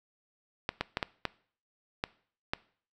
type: clicks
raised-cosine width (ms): 0.3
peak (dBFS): -13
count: 7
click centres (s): 0.691 / 0.81 / 0.971 / 1.028 / 1.253 / 2.039 / 2.535
effects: noise-tail reverb RT60 0.5 s tail -21 dB re dry